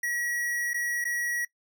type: tone with dropouts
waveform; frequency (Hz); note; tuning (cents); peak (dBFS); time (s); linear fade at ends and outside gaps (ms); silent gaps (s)
square; 1917; A#6; +48; -28; 0.03-1.45; 5; 0.734-0.742 / 1.043-1.051
effects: noise-tail reverb RT60 0.1 s tail -21 dB re dry